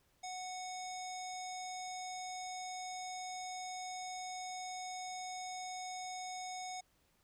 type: tone with low-pass filter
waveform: square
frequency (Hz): 738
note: F#5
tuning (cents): -5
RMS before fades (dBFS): -44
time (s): 0.23-6.81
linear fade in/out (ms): 10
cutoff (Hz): 6700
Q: 3.9
effects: pink hiss -74 dBFS RMS until 7.23 s